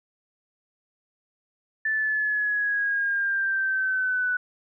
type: exponential sweep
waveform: sine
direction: down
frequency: 1760 to 1483 Hz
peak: -22 dBFS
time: 1.85-4.37 s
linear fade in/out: 5 ms
effects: none